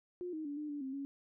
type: tone with pitch steps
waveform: sine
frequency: 356.9 / 312.9 / 288 / 300.4 / 290.4 / 265.4 / 278.1 Hz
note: F4 / D#4 / D4 / D4 / D4 / C4 / C#4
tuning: +38 / +10 / -34 / +39 / -19 / +25 / +6 cents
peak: -38 dBFS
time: 0.21-1.05 s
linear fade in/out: 0 ms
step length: 120 ms
effects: none